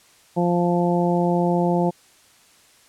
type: harmonic tone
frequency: 174.61 Hz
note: F3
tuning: in tune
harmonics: 1 / 2 / 3 / 4 / 5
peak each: -20 / -23 / -25 / -26 / -27 dBFS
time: 0.36-1.91 s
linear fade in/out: 20 ms
effects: white hiss -54 dBFS RMS until 2.88 s + low-pass 10000 Hz 12 dB/octave